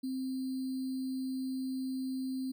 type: tone with sample-and-hold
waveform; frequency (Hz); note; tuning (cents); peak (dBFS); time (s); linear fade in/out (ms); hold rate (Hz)
sine; 261.6; C4; 0; -33; 0.03-2.52; 10; 4410
effects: none